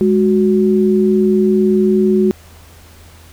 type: tone pair together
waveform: sine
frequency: 207.7 / 370 Hz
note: G#3 / F#4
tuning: 0 / 0 cents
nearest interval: minor seventh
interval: 1000 cents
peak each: -12 dBFS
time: 0.01-2.31 s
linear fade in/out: 0 ms
effects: added 82 Hz sine -41 dBFS peak until 3.32 s + pink hiss -44 dBFS RMS until 3.32 s